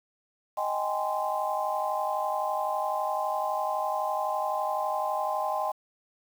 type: chord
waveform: sine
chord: Ab major seventh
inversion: second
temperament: just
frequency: 623 / 778.7 / 830.6 / 1038.3 Hz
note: Eb5 / G5 / Ab5 / C6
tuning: +2 / -12 / 0 / -14 cents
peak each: -32 dBFS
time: 0.57-5.72 s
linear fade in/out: 10 ms
effects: 8-bit